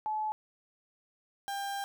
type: tone pair in turn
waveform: sine / 35% pulse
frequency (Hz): 860 / 796.5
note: A5 / G5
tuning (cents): -40 / +27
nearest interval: minor second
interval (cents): 133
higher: first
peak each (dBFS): -30 / -32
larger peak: first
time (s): 0.06-0.32 / 1.48-1.84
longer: second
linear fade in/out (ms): 0
effects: none